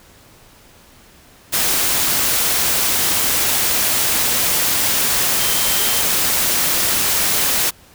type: tone in noise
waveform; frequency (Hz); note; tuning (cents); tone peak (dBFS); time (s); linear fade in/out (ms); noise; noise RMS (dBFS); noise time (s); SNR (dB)
sine; 3136; G7; 0; -27; 5.38-6.02; 20; white; -17; 1.52-7.71; -13
effects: pink hiss -47 dBFS RMS until 7.94 s